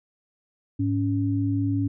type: tone pair together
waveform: sine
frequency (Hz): 104.88 / 280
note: G#2 / C#4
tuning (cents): +17 / +18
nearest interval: octave + perfect fourth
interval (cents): 1701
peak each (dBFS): -24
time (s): 0.79-1.88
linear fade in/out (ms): 10
effects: none